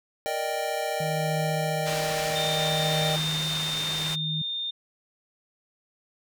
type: chord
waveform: square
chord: Eb major seventh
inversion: second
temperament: equal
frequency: 466.2 / 587.3 / 622.3 / 784 Hz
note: Bb4 / D5 / Eb5 / G5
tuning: 0 / 0 / 0 / 0 cents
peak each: -36 / -34 / -32 / -32 dBFS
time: 0.26-3.16 s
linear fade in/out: 0 ms
type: tone with tremolo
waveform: sine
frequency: 156.9 Hz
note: D#3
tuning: 15 cents sharp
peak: -26 dBFS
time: 1-4.42 s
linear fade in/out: 5 ms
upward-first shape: triangle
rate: 0.62 Hz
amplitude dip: 75%
type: low-pass noise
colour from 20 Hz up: white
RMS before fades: -34 dBFS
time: 1.85-4.16 s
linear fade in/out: 20 ms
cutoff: 5600 Hz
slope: 12 dB/octave
type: tone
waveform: sine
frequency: 3631 Hz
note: A#7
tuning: 46 cents flat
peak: -28 dBFS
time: 2.35-4.71 s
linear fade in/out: 10 ms
effects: none